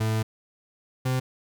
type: tone pair in turn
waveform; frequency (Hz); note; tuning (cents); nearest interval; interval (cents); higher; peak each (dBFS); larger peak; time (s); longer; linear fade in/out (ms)
40% pulse; 110 / 128.68; A2 / C3; 0 / -28; minor third; 272; second; -22; neither; 0-0.23 / 1.05-1.2; first; 10
effects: none

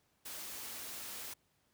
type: band-stop noise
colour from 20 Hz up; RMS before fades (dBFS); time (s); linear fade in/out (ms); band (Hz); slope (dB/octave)
white; -45; 0.25-1.34; 10; 120 to 170; 96
effects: pink hiss -75 dBFS RMS until 1.73 s + high-pass 60 Hz 12 dB/octave

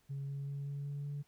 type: tone with pitch steps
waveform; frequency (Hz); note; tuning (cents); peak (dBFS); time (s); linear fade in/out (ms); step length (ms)
sine; 138.59 / 139.63 / 140.69 / 141.75 / 142.82 / 143.89; C#3 / C#3 / C#3 / C#3 / D3 / D3; 0 / +13 / +26 / +39 / -48 / -35; -36; 0.09-1.23; 20; 190
effects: tanh soft clip ceiling -35 dBFS + pink hiss -72 dBFS RMS until 1.27 s

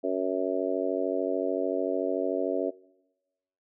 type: harmonic tone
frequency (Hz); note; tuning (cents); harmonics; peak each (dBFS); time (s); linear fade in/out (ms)
93.5; F#2; +19; 3 / 4 / 5 / 6 / 7; -32 / -32 / -32 / -32 / -32; 0.03-2.71; 20
effects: noise-tail reverb RT60 1.0 s tail -23 dB re dry

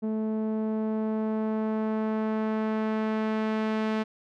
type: tone with low-pass filter sweep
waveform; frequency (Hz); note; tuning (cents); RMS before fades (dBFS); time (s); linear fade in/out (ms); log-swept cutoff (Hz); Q
sawtooth; 217.9; A3; -17; -28; 0.02-4.04; 20; 480 to 3000; 0.71
effects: none

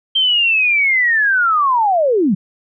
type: linear sweep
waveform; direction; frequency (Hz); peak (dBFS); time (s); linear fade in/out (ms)
sine; down; 3161 to 166.2; -11; 0.15-2.35; 10
effects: none

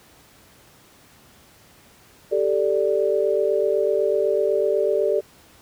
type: chord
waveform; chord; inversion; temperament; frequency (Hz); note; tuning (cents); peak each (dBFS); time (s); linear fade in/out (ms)
sine; G suspended second; none; equal; 392 / 440 / 587.3; G4 / A4 / D5; 0 / 0 / 0; -22; 2.31-5.21; 20
effects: pink hiss -52 dBFS RMS until 5.61 s + high-pass 60 Hz 12 dB/octave

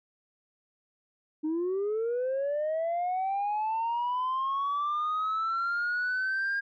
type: linear sweep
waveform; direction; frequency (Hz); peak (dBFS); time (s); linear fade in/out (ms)
sine; up; 302 to 1622; -25; 1.43-6.61; 20
effects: tanh soft clip ceiling -25 dBFS

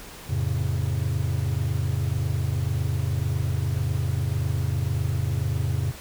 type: chord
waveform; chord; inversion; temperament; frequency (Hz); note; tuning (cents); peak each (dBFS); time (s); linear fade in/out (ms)
triangle; F augmented; none; just; 87.31 / 109.13 / 136.42; F2 / A2 / C#3; 0 / -14 / -27; -25; 0.29-5.92; 10
effects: pink hiss -42 dBFS RMS until 6 s

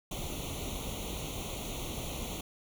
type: noise with comb filter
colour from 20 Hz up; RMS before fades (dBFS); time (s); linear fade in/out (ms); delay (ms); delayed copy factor
pink; -38; 0.11-2.41; 5; 0.3; +0.95
effects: none

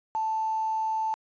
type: tone with quantisation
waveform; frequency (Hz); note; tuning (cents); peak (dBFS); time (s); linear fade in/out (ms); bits
sine; 880; A5; 0; -25; 0.15-1.14; 0; 8
effects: resampled to 16000 Hz

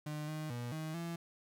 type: tone with pitch steps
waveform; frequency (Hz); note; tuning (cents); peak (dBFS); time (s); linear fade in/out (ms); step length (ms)
35% pulse; 151 / 154.7 / 120.6 / 157.3 / 168.6; D3 / D#3 / B2 / D#3 / E3; +48 / -10 / -41 / +19 / +39; -37; 0.06-1.16; 5; 220
effects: none

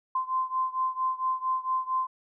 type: beating tone pair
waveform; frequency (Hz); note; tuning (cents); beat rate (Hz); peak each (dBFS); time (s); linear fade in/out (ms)
sine; 1036 / 1040.4; C6 / C6; -17 / -10; 4.4; -28 / -30; 0.15-2.07; 5
effects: none

